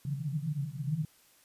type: band-pass noise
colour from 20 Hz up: pink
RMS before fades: -34 dBFS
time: 0.05-1.05 s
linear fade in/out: 2 ms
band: 140 to 160 Hz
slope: 96 dB/octave
effects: white hiss -63 dBFS RMS until 1.44 s + resampled to 32000 Hz